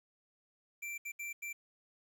square tone bursts at uneven times, 2349 Hz, D7, in tune, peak -40 dBFS, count 4, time 0.82-0.98 / 1.05-1.12 / 1.19-1.33 / 1.42-1.53 s, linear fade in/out 10 ms, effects 11-bit

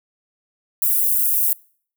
white high-pass noise, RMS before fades -18 dBFS, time 0.82-1.53 s, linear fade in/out 2 ms, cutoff 11000 Hz, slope 24 dB/octave, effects noise-tail reverb RT60 0.5 s tail -24 dB re dry

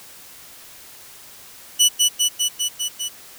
20% pulse tone with echo, 2960 Hz, F#7, in tune, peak -6 dBFS, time 1.79-1.89 s, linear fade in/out 20 ms, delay 200 ms, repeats 6, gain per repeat -2 dB, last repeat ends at 3.09 s, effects white hiss -43 dBFS RMS until 3.38 s

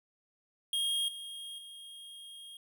square tone with level steps, 3249 Hz, G#7, 39 cents flat, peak -30 / -42 / -47 dBFS, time 0.73-2.57 s, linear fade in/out 2 ms, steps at 1.08 / 1.58 s, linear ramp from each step 5 ms, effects none

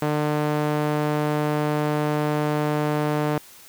sawtooth tone with band-pass filter, 150 Hz, D3, 37 cents sharp, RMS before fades -23 dBFS, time 0.02-3.38 s, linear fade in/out 2 ms, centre 610 Hz, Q 0.57, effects white hiss -47 dBFS RMS until 3.68 s

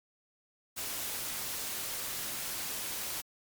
white noise, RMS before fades -37 dBFS, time 0.76-3.22 s, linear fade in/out 20 ms, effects MP3 96 kbps

